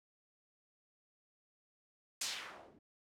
blue noise with low-pass filter sweep, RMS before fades -45 dBFS, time 2.21-2.79 s, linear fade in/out 5 ms, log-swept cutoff 7200 to 230 Hz, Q 1.3, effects none

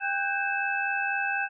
sine tone cluster, 796 / 1520 / 1604 / 2614 Hz, G5 / F#6 / G6 / E7, +26 / +46 / +39 / -15 cents, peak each -31 dBFS, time 0-1.49 s, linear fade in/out 50 ms, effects none

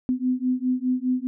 sine beating tone pair, 251.3 / 256.2 Hz, B3 / C4, +30 / -36 cents, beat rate 4.9 Hz, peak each -24 dBFS, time 0.09-1.27 s, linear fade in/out 0 ms, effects none

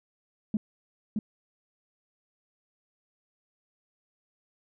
sine tone with echo, 213.2 Hz, G#3, 46 cents sharp, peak -22 dBFS, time 0.54-0.57 s, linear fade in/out 2 ms, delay 620 ms, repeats 1, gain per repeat -3 dB, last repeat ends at 1.19 s, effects tanh soft clip ceiling -19 dBFS

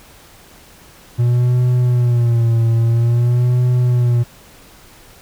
triangle tone with vibrato, 119.5 Hz, A#2, 43 cents sharp, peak -9 dBFS, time 1.18-4.24 s, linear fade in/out 20 ms, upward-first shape sine, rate 0.5 Hz, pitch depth 70 cents each way, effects pink hiss -44 dBFS RMS until 5.21 s

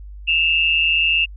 sine tone pair together, 2637 / 2798 Hz, E7 / F7, 0 / +3 cents, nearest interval minor second, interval 103 cents, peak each -17 / -17 dBFS, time 0.27-1.26 s, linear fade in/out 20 ms, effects added 50 Hz sine -33 dBFS peak until 1.36 s

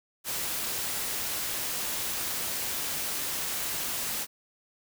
white noise, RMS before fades -32 dBFS, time 0.24-4.27 s, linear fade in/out 50 ms, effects none

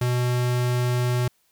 square tone, 123.47 Hz, B2, in tune, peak -21 dBFS, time 0.01-1.28 s, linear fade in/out 5 ms, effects white hiss -66 dBFS RMS until 1.51 s

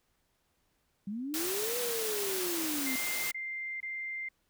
sine linear two-way sweep, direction up then down, 190.8 to 493.9 to 253.6 Hz, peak -34 dBFS, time 1.07-2.96 s, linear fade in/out 5 ms, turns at 1.78 s
white high-pass noise, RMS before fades -35 dBFS, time 1.34-3.31 s, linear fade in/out 0 ms, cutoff 160 Hz, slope 12 dB/octave
sine tone bursts, 2093 Hz, C7, in tune, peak -35 dBFS, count 3, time 2.86-4.288 s, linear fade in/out 5 ms, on 460 ms, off 24 ms
effects pink hiss -75 dBFS RMS until 4.49 s

